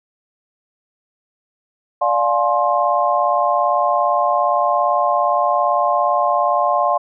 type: chord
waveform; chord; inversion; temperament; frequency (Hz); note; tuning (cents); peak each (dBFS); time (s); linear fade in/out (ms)
sine; D half-diminished seventh; none; just; 587.3 / 704.8 / 845.8 / 1057.2; D5 / F5 / Ab5 / C6; 0 / +16 / +31 / +18; -20 / -18 / -22 / -18; 2.01-6.98; 10
effects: none